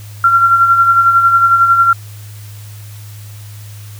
sine tone with tremolo, 1371 Hz, F6, 32 cents flat, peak -4 dBFS, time 0.24-1.93 s, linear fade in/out 2 ms, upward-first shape sine, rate 11 Hz, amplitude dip 50%, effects added 104 Hz sine -29 dBFS peak until 3.99 s + white hiss -40 dBFS RMS until 3.99 s

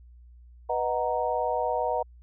sine chord, B major seventh, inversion none, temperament equal, 493.9 / 622.3 / 740 / 932.3 Hz, B4 / D#5 / F#5 / A#5, 0 / 0 / 0 / 0 cents, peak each -30 dBFS, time 0.69-2.03 s, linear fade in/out 10 ms, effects added 60 Hz sine -48 dBFS peak until 2.22 s

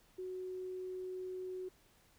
sine tone, 370 Hz, F#4, in tune, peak -40 dBFS, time 0.18-1.69 s, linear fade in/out 10 ms, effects pink hiss -68 dBFS RMS until 2.18 s

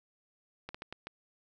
slowing click train, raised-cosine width 0.3 ms, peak -25 dBFS, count 5, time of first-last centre 0.69-1.07 s, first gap 55 ms, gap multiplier 1.38, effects none

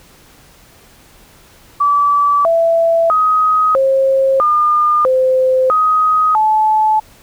sine tone with pitch steps, 1154 / 665 / 1258 / 536 / 1210 / 518 / 1255 / 865 Hz, D6 / E5 / D#6 / C5 / D#6 / C5 / D#6 / A5, -31 / +15 / +19 / +42 / -49 / -17 / +15 / -30 cents, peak -9 dBFS, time 1.8-7 s, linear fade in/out 10 ms, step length 650 ms, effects pink hiss -45 dBFS RMS until 7.22 s

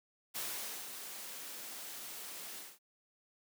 white noise with ADSR envelope, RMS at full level -39 dBFS, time 0.34-2.79 s, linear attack 25 ms, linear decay 500 ms, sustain -7 dB, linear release 220 ms, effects high-pass 200 Hz 12 dB/octave

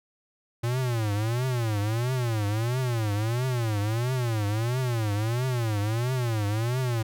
square tone with vibrato, 115.1 Hz, A#2, 22 cents flat, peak -25 dBFS, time 0.63-7.03 s, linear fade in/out 10 ms, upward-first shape triangle, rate 1.5 Hz, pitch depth 240 cents each way, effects none

